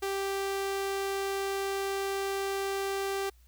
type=tone; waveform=sawtooth; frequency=392 Hz; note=G4; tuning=in tune; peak=-26 dBFS; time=0.02-3.3 s; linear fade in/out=10 ms; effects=added 60 Hz sine -56 dBFS peak until 3.47 s + white hiss -68 dBFS RMS until 3.47 s